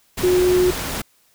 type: tone in noise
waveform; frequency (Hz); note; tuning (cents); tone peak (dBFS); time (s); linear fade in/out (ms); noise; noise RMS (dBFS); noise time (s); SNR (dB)
sine; 362.9; F#4; -34; -13; 0.23-0.71; 10; pink; -26; 0.17-1.02; +10
effects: white hiss -59 dBFS RMS until 1.34 s